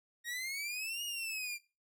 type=exponential two-way sweep; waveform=sawtooth; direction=up then down; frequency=1864.7 to 2892 to 2359 Hz; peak=-34 dBFS; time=0.24-1.59 s; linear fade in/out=50 ms; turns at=1.04 s; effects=noise-tail reverb RT60 0.3 s tail -19 dB re dry